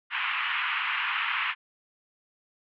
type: band-pass noise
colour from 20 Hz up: white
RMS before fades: -29 dBFS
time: 0.1-1.55 s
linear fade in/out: 50 ms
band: 970 to 2900 Hz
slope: 48 dB/octave
effects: none